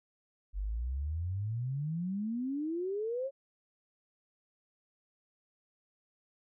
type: exponential sweep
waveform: sine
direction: up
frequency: 46 to 557 Hz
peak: -32 dBFS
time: 0.53-3.31 s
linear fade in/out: 50 ms
effects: none